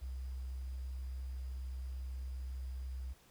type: tone with sample-and-hold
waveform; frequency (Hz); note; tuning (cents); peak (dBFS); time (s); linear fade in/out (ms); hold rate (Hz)
sine; 64.5; C2; -24; -39; 0.01-3.14; 20; 4900
effects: pink hiss -65 dBFS RMS until 3.3 s